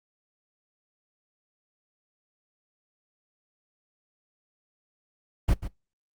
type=noise with echo; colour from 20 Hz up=brown; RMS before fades=-20 dBFS; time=5.48-5.54 s; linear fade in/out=10 ms; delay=140 ms; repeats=1; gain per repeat=-12 dB; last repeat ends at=5.68 s; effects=noise-tail reverb RT60 0.2 s tail -23 dB re dry + Opus 24 kbps